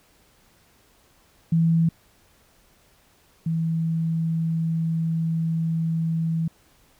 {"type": "tone pair in turn", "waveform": "sine", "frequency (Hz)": [164.81, 163.29], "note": ["E3", "E3"], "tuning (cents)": [0, -16], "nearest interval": "unison", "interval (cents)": 16, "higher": "first", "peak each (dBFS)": [-16, -21], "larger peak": "first", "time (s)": [[1.52, 1.89], [3.46, 6.48]], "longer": "second", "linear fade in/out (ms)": 5, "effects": ["pink hiss -59 dBFS RMS until 6.99 s"]}